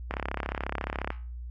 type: click train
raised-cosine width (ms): 0.5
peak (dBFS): -15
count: 35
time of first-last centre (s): 0.11-1.104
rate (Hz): 34.2
effects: added 60 Hz sine -36 dBFS peak until 1.5 s + Opus 48 kbps